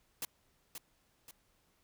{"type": "noise with echo", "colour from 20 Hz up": "white", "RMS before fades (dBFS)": -38, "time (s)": [0.22, 0.25], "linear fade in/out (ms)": 2, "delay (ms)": 530, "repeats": 2, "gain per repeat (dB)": -7, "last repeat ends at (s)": 1.31, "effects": ["pink hiss -73 dBFS RMS until 1.83 s"]}